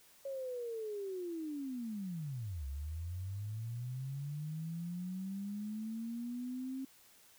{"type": "linear two-way sweep", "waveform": "sine", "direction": "down then up", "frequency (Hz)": [554.4, 66.2, 267.8], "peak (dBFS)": -38, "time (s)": [0.25, 6.85], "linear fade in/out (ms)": 5, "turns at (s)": 2.66, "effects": ["white hiss -63 dBFS RMS until 7.38 s"]}